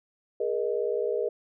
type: chord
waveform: sine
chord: Ab suspended second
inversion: none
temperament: equal with one note detuned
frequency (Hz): 415.3 / 474.6 / 622.3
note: Ab4 / Bb4 / Eb5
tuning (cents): 0 / +31 / 0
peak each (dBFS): -29 / -28 / -33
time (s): 0.4-1.29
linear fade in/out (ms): 5
effects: none